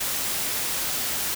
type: noise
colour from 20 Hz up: white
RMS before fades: -27 dBFS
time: 0-1.35 s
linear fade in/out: 10 ms
effects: none